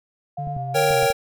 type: tone with tremolo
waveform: sine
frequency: 707 Hz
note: F5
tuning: 21 cents sharp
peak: -27 dBFS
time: 0.37-1.06 s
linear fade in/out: 5 ms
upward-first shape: sine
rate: 9.4 Hz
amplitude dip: 35%
type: tone with vibrato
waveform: triangle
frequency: 138.59 Hz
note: C#3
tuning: in tune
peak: -26 dBFS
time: 0.38-1.07 s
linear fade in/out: 10 ms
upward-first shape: square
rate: 2.7 Hz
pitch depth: 88 cents each way
type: clicks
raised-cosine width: 5 ms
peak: -23 dBFS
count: 5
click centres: 0.473 / 0.566 / 0.908 / 1.03 / 1.103 s
type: chord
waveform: square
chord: G diminished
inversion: first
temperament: equal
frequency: 466.2 / 554.4 / 784 Hz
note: Bb4 / Db5 / G5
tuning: 0 / 0 / 0 cents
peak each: -22 dBFS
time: 0.74-1.13 s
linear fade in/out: 20 ms
effects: none